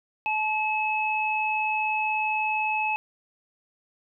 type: tone pair together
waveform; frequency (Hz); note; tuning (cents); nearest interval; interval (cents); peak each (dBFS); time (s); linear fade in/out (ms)
sine; 862 / 2583; A5 / E7; -36 / -36; octave + perfect fifth; 1900; -26; 0.26-2.96; 0
effects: none